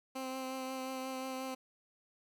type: tone with vibrato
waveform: 15% pulse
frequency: 261.6 Hz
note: C4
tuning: in tune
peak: -32 dBFS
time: 0.15-1.55 s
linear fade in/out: 10 ms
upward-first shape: triangle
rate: 5.6 Hz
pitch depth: 18 cents each way
effects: none